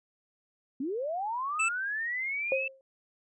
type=linear sweep; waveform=sine; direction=up; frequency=245.8 to 2663 Hz; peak=-30 dBFS; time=0.8-2.68 s; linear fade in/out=5 ms
type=tone; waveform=square; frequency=2637 Hz; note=E7; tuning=in tune; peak=-26 dBFS; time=1.59-1.69 s; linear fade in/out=10 ms
type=tone with exponential decay; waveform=sine; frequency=534 Hz; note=C5; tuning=35 cents sharp; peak=-22 dBFS; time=2.52-2.81 s; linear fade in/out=1 ms; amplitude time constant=63 ms
effects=resampled to 24000 Hz